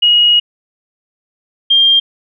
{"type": "tone pair in turn", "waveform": "sine", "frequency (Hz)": [2891, 3199], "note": ["F#7", "G7"], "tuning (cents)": [-41, 34], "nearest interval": "major second", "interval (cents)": 175, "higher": "second", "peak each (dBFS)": -6, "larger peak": "neither", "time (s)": [[0.02, 0.4], [1.7, 2]], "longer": "first", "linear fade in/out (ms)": 10, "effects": []}